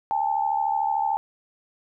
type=tone pair together; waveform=sine; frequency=807.6 / 881 Hz; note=G#5 / A5; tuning=-49 / +2 cents; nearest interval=major second; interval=151 cents; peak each=-24 dBFS; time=0.11-1.17 s; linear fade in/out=0 ms; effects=none